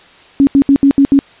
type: tone bursts at uneven times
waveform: sine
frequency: 277.2 Hz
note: C#4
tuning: in tune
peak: -4 dBFS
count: 6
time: 0.4-0.47 / 0.55-0.62 / 0.69-0.76 / 0.83-0.91 / 0.98-1.05 / 1.12-1.19 s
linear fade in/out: 0 ms
effects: white hiss -42 dBFS RMS until 1.4 s + resampled to 8000 Hz